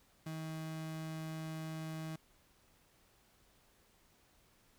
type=tone; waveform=35% pulse; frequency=159 Hz; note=D#3; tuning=38 cents sharp; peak=-39 dBFS; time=0.26-2.16 s; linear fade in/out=5 ms; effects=pink hiss -69 dBFS RMS until 4.78 s